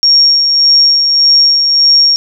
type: tone with tremolo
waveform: sine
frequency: 5550 Hz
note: F8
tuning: 12 cents flat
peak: -3 dBFS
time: 0.03-2.16 s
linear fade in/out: 0 ms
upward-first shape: sine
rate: 1.7 Hz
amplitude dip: 40%
effects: none